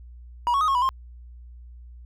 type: tone with pitch steps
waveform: triangle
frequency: 962 / 1109 / 1251 / 1090 / 983 / 1060 Hz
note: B5 / C#6 / D#6 / C#6 / B5 / C6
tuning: -46 / 0 / +9 / -29 / -8 / +22 cents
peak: -17 dBFS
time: 0.47-0.89 s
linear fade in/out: 0 ms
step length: 70 ms
effects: added 60 Hz sine -41 dBFS peak until 2.05 s